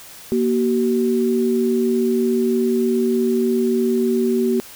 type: tone pair together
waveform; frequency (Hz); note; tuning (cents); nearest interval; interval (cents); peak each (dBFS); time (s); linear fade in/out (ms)
sine; 236.4 / 379.6; A#3 / F#4; +24 / +44; minor sixth; 820; -18; 0.32-4.6; 0
effects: white hiss -40 dBFS RMS until 4.75 s